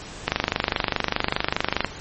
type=click train; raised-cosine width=0.3 ms; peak=-3 dBFS; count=40; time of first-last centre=0.28-1.846 s; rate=24.9 Hz; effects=pink hiss -38 dBFS RMS until 2 s + MP3 32 kbps

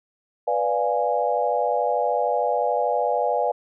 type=chord; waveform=sine; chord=B diminished seventh; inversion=none; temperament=equal; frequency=493.9 / 587.3 / 698.5 / 830.6 Hz; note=B4 / D5 / F5 / Ab5; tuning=0 / 0 / 0 / 0 cents; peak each=-25 dBFS; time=0.47-3.52 s; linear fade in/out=10 ms; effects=none

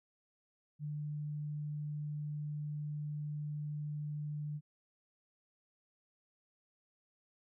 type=tone; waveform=sine; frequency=148.9 Hz; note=D3; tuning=24 cents sharp; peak=-37 dBFS; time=0.79-4.61 s; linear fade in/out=50 ms; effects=none

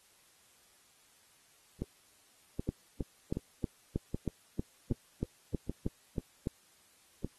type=two click trains; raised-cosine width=3 ms; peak=-21 / -20 dBFS; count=8 / 12; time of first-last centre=1.82-7.246 / 2.69-6.182 s; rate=1.29 / 3.15 Hz; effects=white hiss -65 dBFS RMS until 7.38 s + AAC 32 kbps

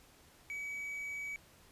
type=tone; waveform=triangle; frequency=2275 Hz; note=C#7; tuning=44 cents sharp; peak=-37 dBFS; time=0.5-1.36 s; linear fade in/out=0 ms; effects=pink hiss -62 dBFS RMS until 1.71 s + resampled to 32000 Hz

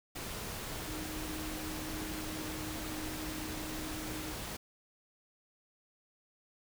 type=tone in noise; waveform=sine; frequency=311.1 Hz; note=D#4; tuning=in tune; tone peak=-42 dBFS; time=0.87-4.33 s; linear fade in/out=10 ms; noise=pink; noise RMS=-41 dBFS; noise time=0.15-4.57 s; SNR=-4 dB; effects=none

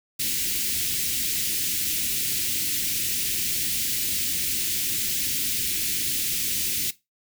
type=band-stop noise; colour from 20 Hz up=white; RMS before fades=-26 dBFS; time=0.19-6.91 s; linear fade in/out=10 ms; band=340 to 2200 Hz; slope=24 dB/octave; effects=noise-tail reverb RT60 0.2 s tail -17 dB re dry

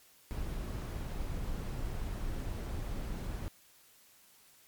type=noise; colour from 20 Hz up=brown; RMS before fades=-37 dBFS; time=0.31-3.48 s; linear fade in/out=0 ms; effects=white hiss -62 dBFS RMS until 4.67 s + MP3 96 kbps

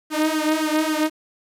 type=tone with flanger; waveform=sawtooth; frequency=310.4 Hz; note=D#4; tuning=4 cents flat; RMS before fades=-21 dBFS; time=0.1-1.1 s; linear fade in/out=50 ms; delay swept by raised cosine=0.61 to 3.31 ms; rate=3.7 Hz; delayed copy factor=+0.85; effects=resampled to 32000 Hz + 8-bit

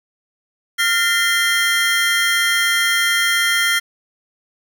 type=tone cluster; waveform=square; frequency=1399 / 1823 / 2050 / 3198 Hz; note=F6 / A#6 / C7 / G7; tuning=+3 / -39 / -36 / +34 cents; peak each=-21 dBFS; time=0.78-3.8 s; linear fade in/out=20 ms; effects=7-bit

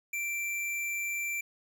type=tone; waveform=square; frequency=2349 Hz; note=D7; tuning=in tune; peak=-32 dBFS; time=0.13-1.41 s; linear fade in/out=5 ms; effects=10-bit

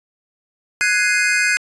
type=chord; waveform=square; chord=Ab dominant seventh; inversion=third; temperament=equal; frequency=1480 / 1661.2 / 2093 / 2489 Hz; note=Gb6 / Ab6 / C7 / Eb7; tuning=0 / 0 / 0 / 0 cents; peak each=-21 dBFS; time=0.81-1.57 s; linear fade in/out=0 ms
type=clicks; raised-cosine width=0.2 ms; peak=-29 dBFS; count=4; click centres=0.952 / 1.179 / 1.325 / 1.365 s
effects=resampled to 24000 Hz

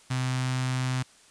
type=tone with notch filter; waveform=sawtooth; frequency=128.6 Hz; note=C3; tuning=30 cents flat; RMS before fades=-28 dBFS; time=0.1-1.03 s; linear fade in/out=10 ms; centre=450 Hz; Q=0.55; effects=white hiss -56 dBFS RMS until 1.3 s + resampled to 22050 Hz

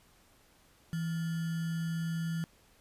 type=tone with sample-and-hold; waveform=sine; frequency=164.81 Hz; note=E3; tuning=in tune; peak=-31 dBFS; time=0.93-2.44 s; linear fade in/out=0 ms; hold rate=1575 Hz; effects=pink hiss -64 dBFS RMS until 2.8 s + resampled to 32000 Hz

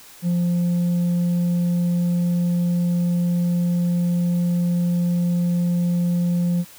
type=tone with tanh clipping; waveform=sine; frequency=174.61 Hz; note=F3; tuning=in tune; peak=-18 dBFS; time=0.22-6.65 s; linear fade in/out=50 ms; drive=3 dB; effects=white hiss -45 dBFS RMS until 6.78 s

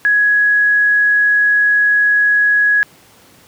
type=tone; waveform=sine; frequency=1672 Hz; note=G#6; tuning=11 cents sharp; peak=-9 dBFS; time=0.05-2.83 s; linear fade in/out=0 ms; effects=pink hiss -46 dBFS RMS until 3.47 s + high-pass 100 Hz 12 dB/octave

